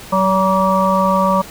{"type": "harmonic tone with a mistuned harmonic", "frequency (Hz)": 190, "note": "F#3", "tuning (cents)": 46, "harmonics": [1, 3, 5, 6], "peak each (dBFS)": [-17, -17, -17, -17], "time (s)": [0.12, 1.42], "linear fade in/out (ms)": 10, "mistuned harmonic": 6, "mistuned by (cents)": 28, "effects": ["pink hiss -35 dBFS RMS until 1.5 s"]}